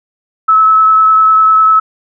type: tone with vibrato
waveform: sine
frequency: 1298 Hz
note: E6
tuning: 27 cents flat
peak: -4 dBFS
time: 0.48-1.8 s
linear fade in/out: 10 ms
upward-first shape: triangle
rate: 10 Hz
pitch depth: 14 cents each way
effects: none